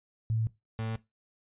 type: tone pair in turn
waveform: sine / 35% pulse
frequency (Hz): 111.7 / 111.7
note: A2 / A2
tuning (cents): +27 / +27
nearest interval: unison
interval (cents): 0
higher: neither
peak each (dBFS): -26 / -30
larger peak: first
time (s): 0.3-0.47 / 0.79-0.96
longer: neither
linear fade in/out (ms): 0
effects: noise-tail reverb RT60 0.2 s tail -18 dB re dry + resampled to 8000 Hz